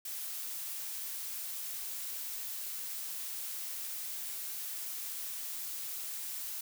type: noise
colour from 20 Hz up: blue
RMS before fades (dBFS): -40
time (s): 0.05-6.61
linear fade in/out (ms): 5
effects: none